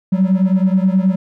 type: beating tone pair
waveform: triangle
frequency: 185 / 194.4 Hz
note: F#3 / G3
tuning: 0 / -14 cents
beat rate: 9.4 Hz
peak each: -10 / -12 dBFS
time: 0.12-1.16 s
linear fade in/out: 10 ms
effects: tanh soft clip ceiling -6 dBFS